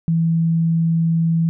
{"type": "tone", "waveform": "sine", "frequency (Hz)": 164.81, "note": "E3", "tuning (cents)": 0, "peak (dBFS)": -14, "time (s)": [0.08, 1.49], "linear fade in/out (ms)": 0, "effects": []}